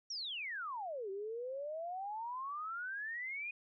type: exponential two-way sweep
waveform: sine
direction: down then up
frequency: 5780 to 380 to 2491 Hz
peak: -39 dBFS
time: 0.1-3.51 s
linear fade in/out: 5 ms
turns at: 1.1 s
effects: none

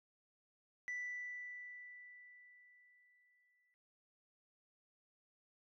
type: tone with exponential decay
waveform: sine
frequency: 1975.5 Hz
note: B6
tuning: in tune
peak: -37 dBFS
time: 0.88-3.74 s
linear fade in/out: 0 ms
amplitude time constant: 620 ms
effects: tanh soft clip ceiling -38 dBFS

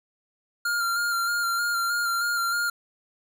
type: tone with vibrato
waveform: square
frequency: 1396.9 Hz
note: F6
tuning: in tune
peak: -24 dBFS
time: 0.65-2.7 s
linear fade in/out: 5 ms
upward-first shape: square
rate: 3.2 Hz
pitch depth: 21 cents each way
effects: none

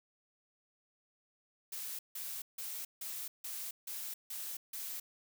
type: noise bursts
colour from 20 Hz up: blue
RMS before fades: -42 dBFS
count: 8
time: 1.72-5 s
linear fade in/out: 5 ms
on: 270 ms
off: 160 ms
effects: none

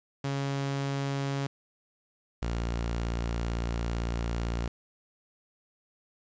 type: tone pair in turn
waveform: sawtooth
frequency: 138.59 / 57.85 Hz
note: C#3 / A#1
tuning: 0 / -13 cents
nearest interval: octave + minor third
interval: 1513 cents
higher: first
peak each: -25 dBFS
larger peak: neither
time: 0.24-1.47 / 2.42-4.68 s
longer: second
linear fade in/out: 5 ms
effects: resampled to 16000 Hz + 9-bit

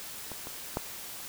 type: clicks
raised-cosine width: 1 ms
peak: -25 / -27 / -15 dBFS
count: 3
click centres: 0.317 / 0.471 / 0.771 s
effects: white hiss -42 dBFS RMS until 1.28 s

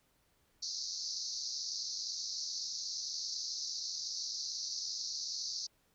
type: band-pass noise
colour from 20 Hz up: pink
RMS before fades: -40 dBFS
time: 0.62-5.67 s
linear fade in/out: 10 ms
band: 4200 to 6200 Hz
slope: 96 dB/octave
effects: pink hiss -73 dBFS RMS until 5.94 s

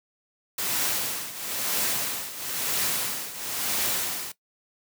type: noise with tremolo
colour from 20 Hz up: white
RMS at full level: -25 dBFS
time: 0.58-4.32 s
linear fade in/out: 5 ms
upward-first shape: triangle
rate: 1 Hz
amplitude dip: 80%
effects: noise-tail reverb RT60 0.1 s tail -18 dB re dry + high-pass 100 Hz 12 dB/octave

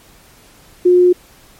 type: tone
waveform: sine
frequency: 358.7 Hz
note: F4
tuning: 46 cents sharp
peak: -6 dBFS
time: 0.85-1.13 s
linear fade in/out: 10 ms
effects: pink hiss -46 dBFS RMS until 1.59 s + MP3 64 kbps

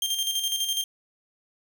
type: tone with tremolo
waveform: sawtooth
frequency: 3183 Hz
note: G7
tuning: 26 cents sharp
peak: -20 dBFS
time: 0.02-0.84 s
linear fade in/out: 2 ms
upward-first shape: square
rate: 12 Hz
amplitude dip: 50%
effects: none

